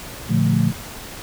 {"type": "chord", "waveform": "sine", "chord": "Bb major seventh", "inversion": "none", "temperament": "equal with one note detuned", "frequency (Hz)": [116.07, 146.83, 174.61, 220], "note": ["Bb2", "D3", "F3", "A3"], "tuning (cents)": [-7, 0, 0, 0], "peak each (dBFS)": -20, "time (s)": [0.28, 0.73], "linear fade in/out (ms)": 50, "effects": ["pink hiss -35 dBFS RMS until 1.22 s"]}